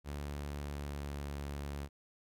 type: tone with pitch glide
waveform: sawtooth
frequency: 72.2 to 71.25 Hz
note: D2 to C#2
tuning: -29 to +48 cents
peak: -35 dBFS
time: 0.04-1.89 s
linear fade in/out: 50 ms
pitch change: -23 cents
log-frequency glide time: 0.57-1.28 s
effects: none